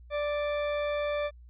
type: tone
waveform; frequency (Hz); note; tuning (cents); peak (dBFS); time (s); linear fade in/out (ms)
40% pulse; 587.3; D5; 0; -27; 0.1-1.31; 50
effects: added 60 Hz sine -48 dBFS peak until 1.49 s + resampled to 8000 Hz